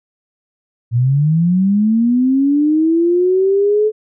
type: linear sweep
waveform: sine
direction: up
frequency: 114.4 to 434.2 Hz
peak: -10 dBFS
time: 0.91-3.92 s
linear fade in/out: 50 ms
effects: none